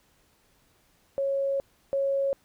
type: tone pair in turn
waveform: sine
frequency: 550 / 550 Hz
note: C#5 / C#5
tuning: -14 / -14 cents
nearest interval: unison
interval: 0 cents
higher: neither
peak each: -24 / -23 dBFS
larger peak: second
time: 1.18-1.6 / 1.93-2.33 s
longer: first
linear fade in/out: 0 ms
effects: pink hiss -65 dBFS RMS until 2.44 s